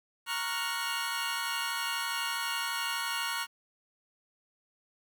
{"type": "chord", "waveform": "20% pulse", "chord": "Gb major seventh", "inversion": "first", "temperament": "equal with one note detuned", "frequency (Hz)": [932.3, 1108.7, 1396.9, 1468.9], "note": ["Bb5", "Db6", "F6", "Gb6"], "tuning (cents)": [0, 0, 0, -13], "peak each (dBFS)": -32, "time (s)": [0.26, 3.47], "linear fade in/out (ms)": 50, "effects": ["10-bit"]}